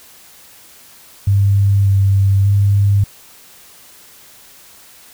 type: tone with pitch steps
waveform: sine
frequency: 99.5 / 98 / 100.3 Hz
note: G2 / G2 / G2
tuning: +26 / 0 / +40 cents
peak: -9 dBFS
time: 1.27-3.04 s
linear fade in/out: 5 ms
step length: 590 ms
effects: white hiss -43 dBFS RMS until 5.13 s